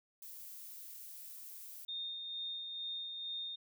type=noise; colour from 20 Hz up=violet; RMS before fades=-50 dBFS; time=0.22-1.85 s; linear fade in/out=2 ms
type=tone with tremolo; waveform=sine; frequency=3662 Hz; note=A#7; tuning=32 cents flat; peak=-38 dBFS; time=1.88-3.56 s; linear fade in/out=10 ms; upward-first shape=sine; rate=2.2 Hz; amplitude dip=35%
effects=none